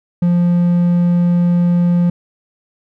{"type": "tone", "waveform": "triangle", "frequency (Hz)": 174.61, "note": "F3", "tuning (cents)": 0, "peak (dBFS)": -8, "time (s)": [0.22, 2.1], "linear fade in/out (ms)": 5, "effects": []}